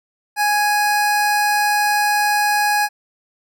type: tone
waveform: 25% pulse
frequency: 831 Hz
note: G#5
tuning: 1 cent sharp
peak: -11 dBFS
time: 0.36-2.89 s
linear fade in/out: 50 ms
effects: none